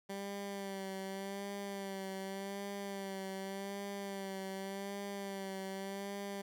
15% pulse tone with vibrato, 196 Hz, G3, in tune, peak -34 dBFS, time 0.09-6.42 s, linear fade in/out 10 ms, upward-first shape sine, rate 0.86 Hz, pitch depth 37 cents each way, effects none

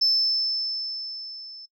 sine tone with level ramp, 5274 Hz, E8, in tune, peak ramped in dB -16 to -40 dBFS, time 0.01-1.66 s, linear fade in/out 10 ms, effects noise-tail reverb RT60 0.1 s tail -20 dB re dry + tanh soft clip ceiling -13 dBFS

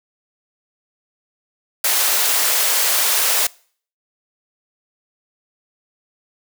white high-pass noise, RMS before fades -17 dBFS, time 1.84-3.47 s, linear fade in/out 5 ms, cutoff 440 Hz, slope 24 dB/octave, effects noise-tail reverb RT60 0.5 s tail -24 dB re dry

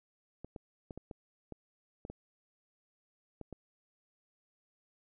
clicks, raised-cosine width 2 ms, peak -30 dBFS, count 10, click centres 0.446 / 0.562 / 0.908 / 0.976 / 1.112 / 1.523 / 2.051 / 2.1 / 3.413 / 3.527 s, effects none

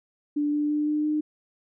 sine tone with pitch steps, 293.7 / 296.1 / 298.5 / 300.9 / 303.4 Hz, D4 / D4 / D4 / D4 / D#4, 0 / +14 / +28 / +42 / -44 cents, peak -22 dBFS, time 0.36-1.21 s, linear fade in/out 10 ms, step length 170 ms, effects none

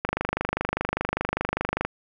click train, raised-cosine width 0.5 ms, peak -9 dBFS, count 46, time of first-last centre 0.05-1.85 s, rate 25 Hz, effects none

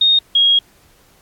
sine tone pair in turn, 3703 / 3280 Hz, A#7 / G#7, -12 / -22 cents, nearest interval major second, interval 210 cents, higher first, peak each -9 dBFS, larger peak neither, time 0.01-0.19 / 0.35-0.59 s, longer second, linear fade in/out 5 ms, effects pink hiss -52 dBFS RMS until 1.21 s + AAC 64 kbps

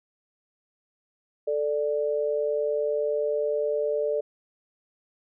sine tone pair together, 440 / 589.7 Hz, A4 / D5, 0 / +7 cents, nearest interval perfect fourth, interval 507 cents, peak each -26 / -26 dBFS, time 1.47-4.21 s, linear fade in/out 10 ms, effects none

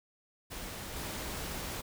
pink noise with level steps, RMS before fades -42 / -39 dBFS, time 0.5-1.82 s, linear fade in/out 20 ms, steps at 0.96 s, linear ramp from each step 2 ms, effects none

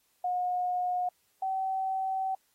sine tone pair in turn, 722 / 764.4 Hz, F#5 / G5, -43 / -44 cents, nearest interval minor second, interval 99 cents, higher second, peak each -27 / -28 dBFS, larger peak first, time 0.24-1.09 / 1.42-2.35 s, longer second, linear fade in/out 5 ms, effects white hiss -71 dBFS RMS until 2.54 s + AAC 48 kbps

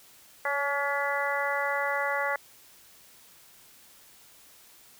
harmonic tone with a mistuned harmonic, 283.7 Hz, C#4, 40 cents sharp, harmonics 2 / 3 / 4 / 5 / 6 / 7, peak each -32 / -33 / -34 / -34 / -34 / -32 dBFS, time 0.45-2.36 s, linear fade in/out 2 ms, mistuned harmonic 2, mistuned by -16 cents, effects white hiss -55 dBFS RMS until 4.99 s

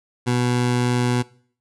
20% pulse tone, 122.9 Hz, B2, 8 cents flat, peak -13 dBFS, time 0.26-1.23 s, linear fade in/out 20 ms, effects noise-tail reverb RT60 0.5 s tail -21 dB re dry + resampled to 24000 Hz

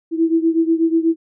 sine beating tone pair, 325.7 / 333.9 Hz, E4 / E4, -21 / +22 cents, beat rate 8.2 Hz, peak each -15 / -18 dBFS, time 0.11-1.16 s, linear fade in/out 50 ms, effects none

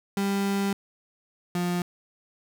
35% pulse tone pair in turn, 198.2 / 176.58 Hz, G3 / F3, +19 / +19 cents, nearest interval major second, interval 200 cents, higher first, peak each -22 / -23 dBFS, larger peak first, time 0.17-0.73 / 1.55-1.82 s, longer first, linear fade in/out 2 ms, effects none

